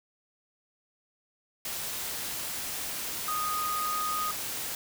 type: tone in noise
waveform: sine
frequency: 1240 Hz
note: D#6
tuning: 6 cents flat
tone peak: -29 dBFS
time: 3.28-4.31 s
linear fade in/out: 2 ms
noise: white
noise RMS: -35 dBFS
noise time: 1.65-4.75 s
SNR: +3 dB
effects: none